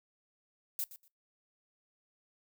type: noise with echo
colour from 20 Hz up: violet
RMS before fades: -35 dBFS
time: 0.79-0.84 s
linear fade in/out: 0 ms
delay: 120 ms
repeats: 2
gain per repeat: -15 dB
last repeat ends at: 1.08 s
effects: noise-tail reverb RT60 0.2 s tail -22 dB re dry